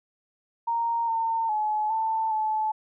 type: tone with pitch steps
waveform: sine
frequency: 929 / 907 / 853 / 888 / 866 Hz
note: A#5 / A#5 / G#5 / A5 / A5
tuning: -6 / -48 / +46 / +16 / -28 cents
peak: -23 dBFS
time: 0.67-2.72 s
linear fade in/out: 10 ms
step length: 410 ms
effects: none